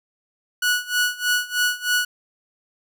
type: tone with tremolo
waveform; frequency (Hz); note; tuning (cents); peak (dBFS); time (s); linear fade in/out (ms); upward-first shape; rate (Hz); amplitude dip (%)
sawtooth; 1469; F#6; -13; -13; 0.62-2.05; 5; sine; 3.2; 90
effects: none